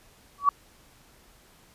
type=tone with exponential growth; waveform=sine; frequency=1136 Hz; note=C#6; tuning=42 cents sharp; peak=-12 dBFS; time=0.38-0.49 s; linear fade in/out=2 ms; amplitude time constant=22 ms; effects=pink hiss -57 dBFS RMS until 1.74 s + resampled to 32000 Hz